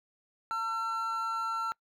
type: tone pair together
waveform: triangle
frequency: 902 / 1352.4 Hz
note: A5 / E6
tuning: +43 / +44 cents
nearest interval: perfect fifth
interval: 701 cents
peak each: -35 / -29 dBFS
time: 0.51-1.72 s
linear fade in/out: 0 ms
effects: noise-tail reverb RT60 0.1 s tail -23 dB re dry